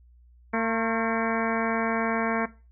harmonic tone with a mistuned harmonic, 226.9 Hz, A#3, 47 cents flat, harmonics 1 / 2 / 3 / 4 / 5 / 6 / 7 / 8 / 9 / 10, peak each -27 / -30 / -32 / -33 / -34 / -35 / -35 / -36 / -37 / -37 dBFS, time 0.53-2.46 s, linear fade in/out 10 ms, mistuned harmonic 5, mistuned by -63 cents, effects noise-tail reverb RT60 0.3 s tail -17 dB re dry + added 60 Hz sine -52 dBFS peak until 2.71 s

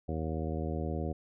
harmonic tone, 79.3 Hz, D#2, 33 cents sharp, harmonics 1 / 2 / 3 / 4 / 5 / 6 / 7 / 9, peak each -35 / -38 / -40 / -41 / -42 / -43 / -43 / -45 dBFS, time 0.08-1.13 s, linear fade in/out 10 ms, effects none

